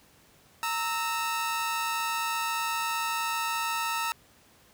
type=tone pair together; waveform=sawtooth; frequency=922 / 1307.4 Hz; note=A#5 / E6; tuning=-19 / -15 cents; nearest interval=tritone; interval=604 cents; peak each=-27 dBFS; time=0.63-4.12 s; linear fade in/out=0 ms; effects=pink hiss -59 dBFS RMS until 4.73 s + high-pass 60 Hz 12 dB/octave